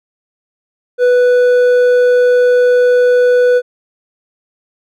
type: tone with hard clipping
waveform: sine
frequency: 493.9 Hz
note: B4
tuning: in tune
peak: -8 dBFS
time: 0.98-3.62 s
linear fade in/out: 50 ms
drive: 5 dB
effects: none